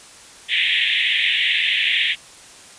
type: band-pass noise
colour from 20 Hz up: white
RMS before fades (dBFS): -19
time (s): 0.48-2.16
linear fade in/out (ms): 50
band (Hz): 1800 to 3600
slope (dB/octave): 96
effects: white hiss -43 dBFS RMS until 2.78 s + resampled to 22050 Hz